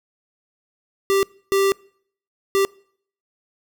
square tone bursts at uneven times, 392 Hz, G4, in tune, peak -16 dBFS, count 3, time 1.1-1.23 / 1.52-1.72 / 2.55-2.65 s, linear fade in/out 0 ms, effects noise-tail reverb RT60 0.6 s tail -25 dB re dry

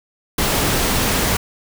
pink noise, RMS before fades -18 dBFS, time 0.38-1.37 s, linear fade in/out 5 ms, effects none

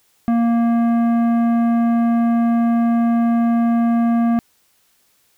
sine tone with tanh clipping, 233.1 Hz, A#3, in tune, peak -15 dBFS, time 0.28-4.39 s, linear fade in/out 0 ms, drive 12 dB, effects white hiss -60 dBFS RMS until 5.37 s

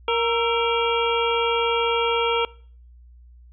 harmonic tone with a mistuned harmonic, 466.2 Hz, A#4, in tune, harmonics 1 / 2 / 3 / 5 / 6 / 7, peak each -22 / -25 / -27 / -29 / -30 / -30 dBFS, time 0.08-2.45 s, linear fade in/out 2 ms, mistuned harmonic 3, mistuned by -77 cents, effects noise-tail reverb RT60 0.5 s tail -23 dB re dry + added 60 Hz sine -45 dBFS peak until 3.52 s

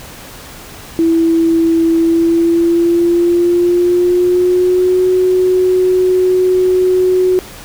sine tone with pitch glide, 330 to 368.3 Hz, E4 to F#4, +2 to -8 cents, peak -8 dBFS, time 0.99-7.39 s, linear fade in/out 0 ms, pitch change +190 cents, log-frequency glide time 1.95-5.06 s, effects pink hiss -33 dBFS RMS until 7.64 s

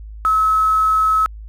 sine tone with quantisation, 1290 Hz, E6, 38 cents flat, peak -12 dBFS, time 0.25-1.26 s, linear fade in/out 0 ms, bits 6, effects added 53 Hz sine -31 dBFS peak until 1.48 s + resampled to 32000 Hz

